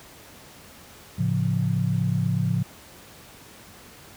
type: chord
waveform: sine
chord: A augmented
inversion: none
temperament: equal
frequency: 110 / 138.59 / 174.61 Hz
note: A2 / C#3 / E#3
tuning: 0 / 0 / 0 cents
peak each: -25 dBFS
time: 1.18-2.63 s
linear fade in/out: 10 ms
effects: pink hiss -47 dBFS RMS until 4.16 s + high-pass 60 Hz 12 dB/octave